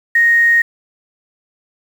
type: tone with quantisation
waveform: sine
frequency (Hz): 1864.7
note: A#6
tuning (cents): 0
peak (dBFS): -8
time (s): 0.15-0.62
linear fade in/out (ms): 5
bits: 6
effects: none